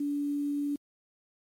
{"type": "tone with quantisation", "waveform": "sine", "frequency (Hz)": 287.9, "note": "D4", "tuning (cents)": -34, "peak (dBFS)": -28, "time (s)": [0, 0.76], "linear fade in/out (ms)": 5, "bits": 9, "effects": ["AAC 48 kbps"]}